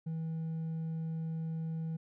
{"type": "tone with hard clipping", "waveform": "sine", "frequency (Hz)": 161.8, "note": "E3", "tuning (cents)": -32, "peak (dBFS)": -35, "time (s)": [0.06, 1.97], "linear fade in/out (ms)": 10, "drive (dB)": 2, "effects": []}